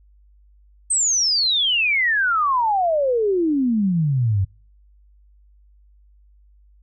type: exponential sweep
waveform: sine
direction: down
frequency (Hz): 8440 to 91.4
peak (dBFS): -16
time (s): 0.9-4.45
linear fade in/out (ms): 10
effects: noise-tail reverb RT60 0.4 s tail -24 dB re dry + added 50 Hz sine -50 dBFS peak until 6.82 s